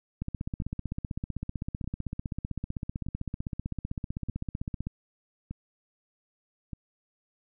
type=two click trains; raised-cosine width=5 ms; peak=-20 / -24 dBFS; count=74 / 6; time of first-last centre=0.22-4.87 / 0.62-6.732 s; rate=15.7 / 0.818 Hz; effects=none